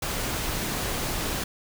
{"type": "noise", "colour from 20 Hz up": "pink", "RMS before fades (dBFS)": -29, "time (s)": [0.02, 1.44], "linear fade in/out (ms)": 5, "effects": []}